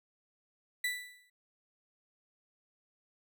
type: tone with exponential decay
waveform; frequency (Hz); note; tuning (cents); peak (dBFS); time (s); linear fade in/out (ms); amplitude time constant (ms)
35% pulse; 1976; B6; 0; -27; 0.84-1.3; 5; 98
effects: none